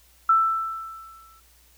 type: tone with exponential decay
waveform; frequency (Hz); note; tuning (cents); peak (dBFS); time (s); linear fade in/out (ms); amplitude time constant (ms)
sine; 1327; E6; +11; -13; 0.29-1.4; 5; 240
effects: added 60 Hz sine -58 dBFS peak until 1.77 s + white hiss -58 dBFS RMS until 1.77 s